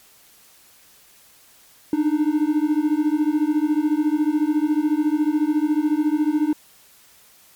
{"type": "beating tone pair", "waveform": "triangle", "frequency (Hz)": [296.1, 310.1], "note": ["D4", "D#4"], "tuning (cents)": [14, -6], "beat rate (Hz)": 14, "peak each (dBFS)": -18, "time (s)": [1.93, 6.53], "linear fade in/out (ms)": 2, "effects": ["white hiss -52 dBFS RMS until 7.55 s", "MP3 96 kbps"]}